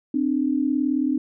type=tone pair together; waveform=sine; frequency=260.7 / 299.2 Hz; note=C4 / D4; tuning=-6 / +32 cents; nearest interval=major second; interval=238 cents; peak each=-22 dBFS; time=0.14-1.18 s; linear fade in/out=5 ms; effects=none